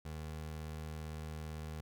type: tone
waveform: 25% pulse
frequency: 77.78 Hz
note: D#2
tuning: in tune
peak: -38 dBFS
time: 0.05-1.81 s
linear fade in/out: 5 ms
effects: none